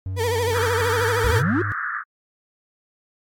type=tone with pitch glide; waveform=triangle; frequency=94.2 to 102.13 Hz; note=F#2 to G#2; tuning=+32 to -29 cents; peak=-23 dBFS; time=0.06-1.72 s; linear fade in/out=0 ms; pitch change=+139 cents; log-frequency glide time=0.84-1.21 s
type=tone with vibrato; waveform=35% pulse; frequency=466.2 Hz; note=A#4; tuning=in tune; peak=-19 dBFS; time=0.16-1.43 s; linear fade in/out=50 ms; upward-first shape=sine; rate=13 Hz; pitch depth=100 cents each way
type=band-pass noise; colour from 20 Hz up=pink; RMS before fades=-27 dBFS; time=0.52-2.04 s; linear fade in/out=50 ms; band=1200 to 1800 Hz; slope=96 dB/octave
type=exponential sweep; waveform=triangle; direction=up; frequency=55.5 to 387.4 Hz; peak=-17 dBFS; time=1.24-1.62 s; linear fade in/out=5 ms
effects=AAC 64 kbps